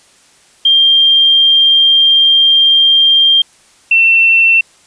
sine tone pair in turn, 3189 / 2694 Hz, G7 / E7, +29 / +37 cents, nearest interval minor third, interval 292 cents, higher first, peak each -5 dBFS, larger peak neither, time 0.65-3.42 / 3.91-4.61 s, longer first, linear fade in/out 5 ms, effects white hiss -47 dBFS RMS until 4.86 s + resampled to 22050 Hz

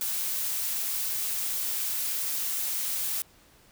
blue noise, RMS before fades -30 dBFS, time 0.01-3.22 s, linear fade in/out 0 ms, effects pink hiss -58 dBFS RMS until 3.71 s

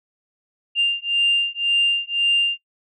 sine beating tone pair, 2794 / 2795.9 Hz, F7 / F7, 0 / +1 cents, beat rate 1.9 Hz, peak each -19 dBFS, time 0.75-2.58 s, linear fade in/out 50 ms, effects noise-tail reverb RT60 0.1 s tail -23 dB re dry + tanh soft clip ceiling -10 dBFS

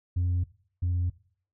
sine tone pair in turn, 89 / 88.54 Hz, F2 / F2, +33 / +24 cents, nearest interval unison, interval 9 cents, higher first, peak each -21 / -22 dBFS, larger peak first, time 0.16-0.44 / 0.82-1.1 s, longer neither, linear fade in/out 10 ms, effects noise-tail reverb RT60 0.5 s tail -19 dB re dry + tanh soft clip ceiling -22 dBFS

